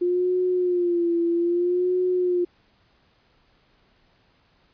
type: tone with vibrato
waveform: sine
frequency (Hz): 351.9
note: F4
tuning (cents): +13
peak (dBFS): -19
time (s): 0.01-2.45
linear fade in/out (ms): 10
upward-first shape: sine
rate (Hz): 0.62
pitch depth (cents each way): 63
effects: pink hiss -62 dBFS RMS until 4.73 s + resampled to 11025 Hz